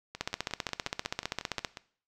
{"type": "two click trains", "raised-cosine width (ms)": 0.2, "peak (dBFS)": [-22, -13], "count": [10, 23], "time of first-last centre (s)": [[0.15, 1.772], [0.21, 1.648]], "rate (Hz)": [5.55, 15.3], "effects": ["noise-tail reverb RT60 0.5 s tail -18 dB re dry"]}